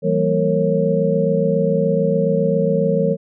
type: tone cluster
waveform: sine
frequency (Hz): 166.6 / 193.7 / 230.6 / 459 / 547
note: E3 / G3 / A#3 / A#4 / C#5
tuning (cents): +19 / -20 / -19 / -27 / -23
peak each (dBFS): -20 / -22 / -26 / -19 / -20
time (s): 0.02-3.17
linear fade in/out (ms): 50
effects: none